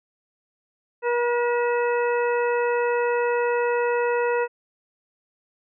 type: harmonic tone with a mistuned harmonic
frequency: 480 Hz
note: B4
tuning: 49 cents flat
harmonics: 1 / 2 / 3 / 4 / 5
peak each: -21 / -27 / -31 / -33 / -35 dBFS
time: 1.02-4.48 s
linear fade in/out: 50 ms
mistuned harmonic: 5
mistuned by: +130 cents
effects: none